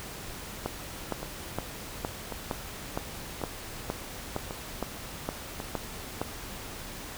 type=two click trains; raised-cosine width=1 ms; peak=-15 / -21 dBFS; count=13 / 5; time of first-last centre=0.66-6.216 / 1.23-5.602 s; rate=2.16 / 0.915 Hz; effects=pink hiss -41 dBFS RMS until 7.17 s